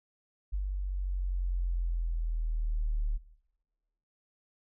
sine linear sweep, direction down, 49 to 36.71 Hz, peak -28 dBFS, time 0.52-3.18 s, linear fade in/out 20 ms, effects noise-tail reverb RT60 1.0 s tail -17 dB re dry

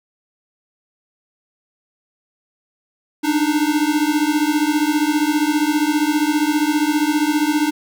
square beating tone pair, 293.7 / 308.7 Hz, D4 / D#4, 0 / -14 cents, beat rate 15 Hz, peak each -19 dBFS, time 3.23-7.71 s, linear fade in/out 20 ms, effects 9-bit

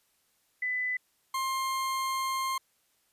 sine / 40% pulse tone pair in turn, 2000 / 1059.5 Hz, B6 / C6, +21 / +21 cents, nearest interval major seventh, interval 1100 cents, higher first, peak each -28 dBFS, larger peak neither, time 0.62-0.97 / 1.34-2.58 s, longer second, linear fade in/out 5 ms, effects white hiss -71 dBFS RMS until 3.12 s + resampled to 32000 Hz

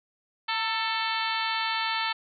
harmonic tone with a mistuned harmonic, 442.5 Hz, A4, 10 cents sharp, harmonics 2 / 3 / 4 / 5 / 6 / 7 / 8 / 9 / 10, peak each -31 / -33 / -34 / -35 / -36 / -36 / -37 / -38 / -38 dBFS, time 0.48-2.13 s, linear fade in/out 10 ms, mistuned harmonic 2, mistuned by +38 cents, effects none

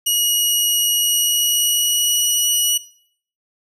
15% pulse tone with pitch glide, 2899 to 2924 Hz, F#7 to F#7, -36 to -21 cents, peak -8 dBFS, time 0.06-2.78 s, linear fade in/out 10 ms, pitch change +15 cents, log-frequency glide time 0.89-2.48 s, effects noise-tail reverb RT60 0.6 s tail -20 dB re dry

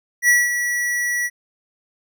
square tone with ADSR envelope, 1940 Hz, B6, 31 cents flat, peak -11 dBFS, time 0.22-1.3 s, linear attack 66 ms, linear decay 200 ms, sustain -9 dB, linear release 45 ms, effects none

